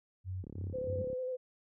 sine tone bursts, 93 Hz, F#2, 9 cents sharp, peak -35 dBFS, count 3, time 0.24-1.052 s, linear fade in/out 50 ms, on 210 ms, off 91 ms
click train, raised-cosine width 3 ms, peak -32 dBFS, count 25, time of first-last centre 0.44-1.13 s, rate 34.8 Hz
sine tone with vibrato, 510 Hz, C5, 44 cents flat, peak -34 dBFS, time 0.73-1.37 s, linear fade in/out 20 ms, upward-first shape square, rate 11 Hz, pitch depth 19 cents each way
sine tone with exponential growth, 207.7 Hz, G#3, in tune, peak -36 dBFS, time 0.93-1.02 s, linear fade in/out 5 ms, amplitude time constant 19 ms
effects high-pass 60 Hz 12 dB/octave

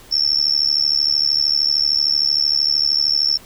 sine tone with amplitude modulation, 5370 Hz, E8, 31 cents sharp, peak -10 dBFS, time 0.11-3.38 s, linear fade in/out 20 ms, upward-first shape sine, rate 73.1 Hz, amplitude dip 100%, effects pink hiss -44 dBFS RMS until 3.45 s

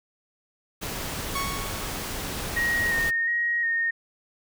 pink noise, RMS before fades -32 dBFS, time 0.81-3.11 s, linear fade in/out 20 ms
sawtooth tone with exponential decay, 1108.7 Hz, C#6, in tune, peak -22 dBFS, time 1.35-2.32 s, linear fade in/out 5 ms, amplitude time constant 210 ms
sine tone with vibrato, 1864.7 Hz, A#6, in tune, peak -22 dBFS, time 2.56-3.91 s, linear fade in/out 10 ms, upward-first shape square, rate 1.4 Hz, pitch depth 20 cents each way
effects none

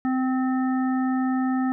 harmonic tone, 258.9 Hz, C4, 18 cents flat, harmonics 1 / 3 / 5 / 7, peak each -21 / -31 / -35 / -38 dBFS, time 0.05-1.72 s, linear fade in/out 0 ms, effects none

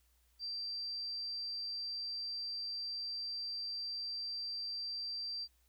sine tone, 4699 Hz, D8, in tune, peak -38 dBFS, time 0.39-5.48 s, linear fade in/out 50 ms, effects added 60 Hz sine -70 dBFS peak until 5.68 s + white hiss -75 dBFS RMS until 5.68 s

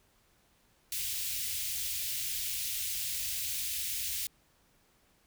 white band-stop noise, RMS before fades -35 dBFS, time 0.92-4.27 s, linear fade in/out 2 ms, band 110 to 2300 Hz, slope 24 dB/octave, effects pink hiss -68 dBFS RMS until 5.26 s

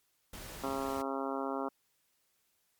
pink noise, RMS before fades -46 dBFS, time 0.33-1.02 s, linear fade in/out 5 ms
harmonic tone, 135.9 Hz, C#3, 34 cents flat, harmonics 2 / 3 / 4 / 5 / 6 / 7 / 8 / 9 / 10, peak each -38 / -40 / -41 / -42 / -43 / -43 / -44 / -45 / -45 dBFS, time 0.63-1.69 s, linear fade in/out 10 ms
effects white hiss -75 dBFS RMS until 2.79 s + MP3 96 kbps

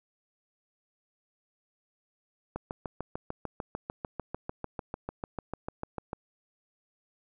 click train, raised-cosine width 1 ms, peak -20 dBFS, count 25, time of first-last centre 2.56-6.131 s, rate 6.72 Hz, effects none

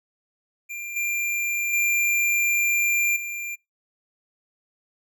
square tone with level steps, 2382 Hz, D7, 24 cents sharp, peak -32 / -24 / -20 / -30 dBFS, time 0.69-3.56 s, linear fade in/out 20 ms, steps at 0.96 / 1.73 / 3.16 s, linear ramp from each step 5 ms, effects noise-tail reverb RT60 0.2 s tail -25 dB re dry

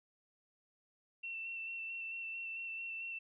sine tone with vibrato, 2696 Hz, E7, 38 cents sharp, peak -40 dBFS, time 1.23-3.19 s, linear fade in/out 10 ms, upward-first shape square, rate 4.5 Hz, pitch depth 15 cents each way, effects none

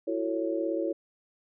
sine chord, F# minor seventh, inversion third, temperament just, 333 / 370 / 444 / 555 Hz, E4 / F#4 / A4 / C#5, +18 / 0 / +16 / +2 cents, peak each -30 / -35 / -35 / -32 dBFS, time 0.07-0.93 s, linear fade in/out 10 ms, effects none

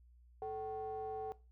triangle ring-modulated tone, 164.81 Hz, E3, in tune, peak -34 dBFS, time 0.42-1.32 s, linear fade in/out 0 ms, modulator 601 Hz, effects noise-tail reverb RT60 0.3 s tail -19 dB re dry + added 60 Hz sine -60 dBFS peak until 1.51 s

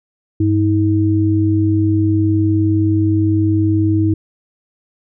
sine tone pair together, 99.91 / 319.3 Hz, G2 / D#4, +33 / +45 cents, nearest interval octave + minor sixth, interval 2012 cents, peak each -14 dBFS, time 0.4-4.14 s, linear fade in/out 5 ms, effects none

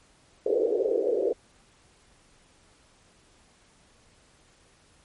pink band-pass noise, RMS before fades -25 dBFS, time 0.46-1.33 s, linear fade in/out 5 ms, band 390 to 510 Hz, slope 48 dB/octave, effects pink hiss -60 dBFS RMS until 5.04 s + MP3 48 kbps

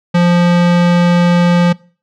square tone, 174.61 Hz, F3, in tune, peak -8 dBFS, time 0.14-1.73 s, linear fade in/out 10 ms, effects noise-tail reverb RT60 0.4 s tail -23 dB re dry + low-pass 4000 Hz 12 dB/octave

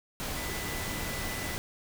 sine tone in noise, 1992 Hz, B6, 14 cents sharp, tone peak -41 dBFS, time 0.37-1.56 s, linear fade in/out 0 ms, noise pink, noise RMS -35 dBFS, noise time 0.2-1.58 s, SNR -9 dB, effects none

